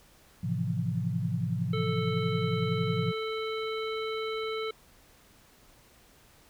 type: chord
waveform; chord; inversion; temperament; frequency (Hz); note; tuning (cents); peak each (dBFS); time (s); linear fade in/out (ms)
sine; F major seventh; first; just; 109.13 / 130.96 / 163.7 / 174.61; A2 / C3 / E3 / F3; -14 / +2 / -12 / 0; -33; 0.43-3.12; 10
type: harmonic tone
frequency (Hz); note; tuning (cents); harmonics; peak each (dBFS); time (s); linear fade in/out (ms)
440; A4; 0; 1 / 3 / 5 / 7 / 9; -32 / -38 / -41 / -43 / -44; 1.73-4.71; 5
effects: pink hiss -59 dBFS RMS until 6.49 s